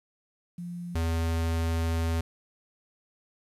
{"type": "tone pair in turn", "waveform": ["sine", "square"], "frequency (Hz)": [174.61, 82.4], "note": ["F3", "E2"], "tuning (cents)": [0, 0], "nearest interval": "octave + minor second", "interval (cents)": 1300, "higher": "first", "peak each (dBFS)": [-34, -26], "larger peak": "second", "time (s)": [[0.58, 0.95], [0.95, 2.21]], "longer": "second", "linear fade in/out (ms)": 5, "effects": ["resampled to 32000 Hz", "10-bit"]}